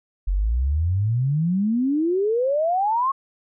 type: exponential sweep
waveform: sine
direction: up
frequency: 43.65 to 1111 Hz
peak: -18 dBFS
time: 0.27-3.12 s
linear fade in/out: 10 ms
effects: none